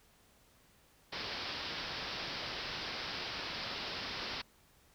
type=low-pass noise; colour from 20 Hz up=white; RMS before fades=-41 dBFS; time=1.12-4.42 s; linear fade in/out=10 ms; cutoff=5300 Hz; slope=96 dB/octave; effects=pink hiss -66 dBFS RMS until 4.94 s